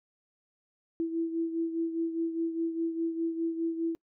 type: beating tone pair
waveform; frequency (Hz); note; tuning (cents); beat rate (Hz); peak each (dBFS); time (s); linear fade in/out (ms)
sine; 329.6 / 334.5; E4 / E4; 0 / +25; 4.9; -29 / -36; 1-3.95; 0
effects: noise-tail reverb RT60 0.1 s tail -25 dB re dry